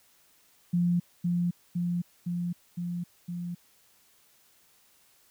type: tone with echo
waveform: sine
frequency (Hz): 174.61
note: F3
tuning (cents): 0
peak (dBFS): -22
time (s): 0.73-1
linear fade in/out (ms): 10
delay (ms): 510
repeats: 5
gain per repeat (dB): -2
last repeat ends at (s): 3.55
effects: white hiss -63 dBFS RMS until 5.3 s